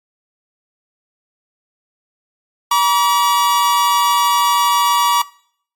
45% pulse tone pair together, 957.9 / 1148 Hz, A#5 / D6, +47 / -40 cents, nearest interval minor third, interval 313 cents, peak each -14 dBFS, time 2.71-5.22 s, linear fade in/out 5 ms, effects noise-tail reverb RT60 0.6 s tail -22 dB re dry + AAC 64 kbps

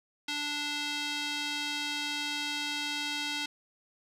square tone with band-pass filter, 293.1 Hz, D4, 3 cents flat, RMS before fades -34 dBFS, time 0.28-3.46 s, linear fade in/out 5 ms, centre 3600 Hz, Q 1.5, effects none

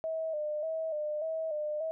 sine tone with vibrato, 622.3 Hz, D#5, in tune, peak -31 dBFS, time 0.04-1.91 s, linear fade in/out 0 ms, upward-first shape square, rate 1.7 Hz, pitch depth 56 cents each way, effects none

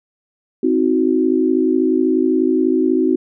sine chord, C diminished, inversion none, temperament equal with one note detuned, 261.6 / 318 / 370 Hz, C4 / Eb4 / Gb4, 0 / +38 / 0 cents, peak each -17 dBFS, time 0.63-3.16 s, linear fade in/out 5 ms, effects none

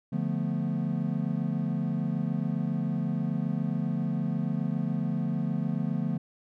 triangle chord, B half-diminished seventh, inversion first, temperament equal, 146.83 / 174.61 / 220 / 246.9 Hz, D3 / F3 / A3 / B3, 0 / 0 / 0 / 0 cents, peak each -30 / -29 / -30 / -33 dBFS, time 0.12-6.18 s, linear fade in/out 10 ms, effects none

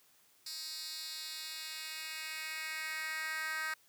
10% pulse tone with high-pass filter sweep, 315.1 Hz, D#4, 22 cents sharp, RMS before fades -41 dBFS, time 0.46-3.74 s, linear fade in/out 5 ms, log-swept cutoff 4700 to 1600 Hz, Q 2.4, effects white hiss -67 dBFS RMS until 3.88 s + high-pass 80 Hz 12 dB/octave

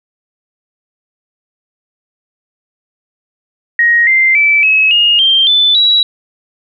sine tone with pitch steps, 1881 / 2087 / 2316 / 2570 / 2851 / 3163 / 3510 / 3895 Hz, A#6 / C7 / D7 / E7 / F7 / G7 / A7 / B7, +15 / -5 / -25 / -45 / +35 / +15 / -5 / -25 cents, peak -6 dBFS, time 3.79-6.03 s, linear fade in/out 2 ms, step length 280 ms, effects none

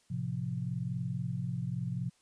sine chord, F major, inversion first, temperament equal, 110 / 130.81 / 174.61 Hz, A2 / C3 / F3, 0 / 0 / 0 cents, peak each -39 / -35 / -37 dBFS, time 0.1-2.1 s, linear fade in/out 10 ms, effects white hiss -69 dBFS RMS until 2.21 s + resampled to 22050 Hz

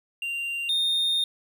triangle tone pair in turn, 2776 / 3665 Hz, F7 / A#7, -11 / -30 cents, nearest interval perfect fourth, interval 481 cents, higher second, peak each -26 / -20 dBFS, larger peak second, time 0.22-0.69 / 0.69-1.24 s, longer second, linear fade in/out 2 ms, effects none

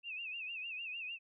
sine tone with vibrato, 2637 Hz, E7, in tune, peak -40 dBFS, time 0.03-1.19 s, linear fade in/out 50 ms, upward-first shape sine, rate 6.6 Hz, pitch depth 110 cents each way, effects none

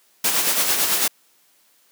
white noise with tremolo, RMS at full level -18 dBFS, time 0.24-1.08 s, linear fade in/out 5 ms, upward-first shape sine, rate 9 Hz, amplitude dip 45%, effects white hiss -59 dBFS RMS until 1.91 s + high-pass 200 Hz 12 dB/octave

